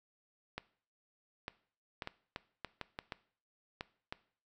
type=clicks; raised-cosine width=0.3 ms; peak=-23 dBFS; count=11; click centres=0.58 / 1.481 / 2.022 / 2.074 / 2.361 / 2.647 / 2.813 / 2.989 / 3.122 / 3.809 / 4.125 s; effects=noise-tail reverb RT60 0.5 s tail -19 dB re dry